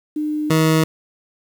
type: tone pair in turn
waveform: sine / 20% pulse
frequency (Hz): 302.6 / 158.87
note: D#4 / D#3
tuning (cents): -48 / +36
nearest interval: major seventh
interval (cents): 1116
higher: first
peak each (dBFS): -19 / -8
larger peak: second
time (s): 0.16-0.5 / 0.5-0.84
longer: neither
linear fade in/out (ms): 5
effects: 8-bit